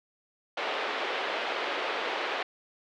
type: band-pass noise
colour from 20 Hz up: pink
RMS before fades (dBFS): -32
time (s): 0.57-2.43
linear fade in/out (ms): 5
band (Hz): 410 to 3500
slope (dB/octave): 24
effects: none